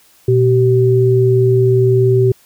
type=tone pair together; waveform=sine; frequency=120.9 / 383.8 Hz; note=B2 / G4; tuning=-36 / -37 cents; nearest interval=octave + minor sixth; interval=1999 cents; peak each=-11 dBFS; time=0.28-2.32 s; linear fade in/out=5 ms; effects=white hiss -50 dBFS RMS until 2.45 s